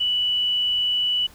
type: tone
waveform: sine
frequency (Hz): 2960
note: F#7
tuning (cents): 0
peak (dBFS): -19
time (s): 0-1.27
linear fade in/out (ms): 10
effects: added 69 Hz sine -54 dBFS peak until 1.34 s + pink hiss -50 dBFS RMS until 1.34 s